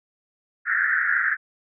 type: band-pass noise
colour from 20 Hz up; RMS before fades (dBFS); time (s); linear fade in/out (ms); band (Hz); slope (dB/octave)
white; -22; 0.65-1.37; 50; 1400 to 1900; 96
effects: none